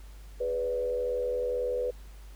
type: tone with frequency modulation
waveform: sine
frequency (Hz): 493.9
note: B4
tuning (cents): 0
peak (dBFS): -27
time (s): 0.4-1.91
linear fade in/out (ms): 10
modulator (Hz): 82.1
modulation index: 0.65
effects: added 50 Hz sine -44 dBFS peak until 2.35 s + pink hiss -58 dBFS RMS until 2.35 s